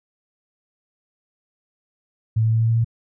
sine tone with pitch steps, 111 / 111.84 / 112.68 / 113.53 / 114.38 / 115.25 Hz, A2 / A2 / A2 / A#2 / A#2 / A#2, +16 / +29 / +42 / -45 / -32 / -19 cents, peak -15 dBFS, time 2.36-2.846 s, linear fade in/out 10 ms, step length 81 ms, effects none

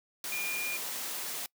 sine tone in noise, 2416 Hz, D7, 48 cents sharp, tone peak -33 dBFS, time 0.32-0.77 s, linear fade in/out 2 ms, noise white, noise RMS -37 dBFS, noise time 0.24-1.46 s, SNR +1 dB, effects noise-tail reverb RT60 0.1 s tail -24 dB re dry + high-pass 200 Hz 12 dB/octave

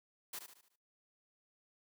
white noise with echo, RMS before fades -44 dBFS, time 0.33-0.39 s, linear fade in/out 5 ms, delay 74 ms, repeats 5, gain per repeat -7 dB, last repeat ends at 0.76 s, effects noise-tail reverb RT60 0.3 s tail -21 dB re dry + high-pass 200 Hz 12 dB/octave

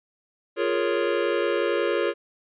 square chord, Bb minor seventh, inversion second, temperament equal, 349.2 / 415.3 / 466.2 / 554.4 Hz, F4 / Ab4 / Bb4 / Db5, 0 / 0 / 0 / 0 cents, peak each -28 dBFS, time 0.56-2.14 s, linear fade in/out 50 ms, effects resampled to 8000 Hz

